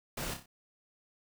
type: noise with echo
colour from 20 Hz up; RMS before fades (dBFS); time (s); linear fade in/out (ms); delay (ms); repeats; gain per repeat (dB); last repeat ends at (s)
pink; -38; 0.17-0.34; 5; 30; 4; -6; 0.46
effects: none